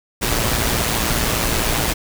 pink noise with amplitude modulation, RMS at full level -17 dBFS, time 0.21-1.94 s, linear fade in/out 20 ms, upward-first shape sine, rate 115 Hz, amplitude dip 50%, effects none

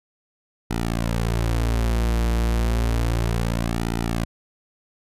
sawtooth tone with flanger, 57.3 Hz, A#1, 29 cents flat, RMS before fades -22 dBFS, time 0.7-4.25 s, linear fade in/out 10 ms, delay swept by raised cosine 1.8 to 7.6 ms, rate 0.31 Hz, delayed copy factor -0.9, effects resampled to 32000 Hz

